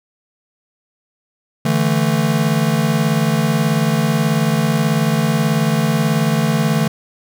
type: chord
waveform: square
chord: D suspended second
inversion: none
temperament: just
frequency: 146.83 / 165.19 / 220.2 Hz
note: D3 / E3 / A3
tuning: 0 / +4 / +2 cents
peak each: -19 dBFS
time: 1.65-6.88 s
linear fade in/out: 5 ms
effects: none